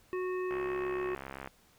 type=harmonic tone; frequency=367.3 Hz; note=F#4; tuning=13 cents flat; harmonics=1 / 3 / 5 / 7; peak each=-32 / -42 / -46 / -49 dBFS; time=0.13-1.15 s; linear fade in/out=0 ms
type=click train; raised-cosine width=0.5 ms; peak=-26 dBFS; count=66; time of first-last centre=0.51-1.474 s; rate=67.4 Hz
effects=pink hiss -64 dBFS RMS until 1.78 s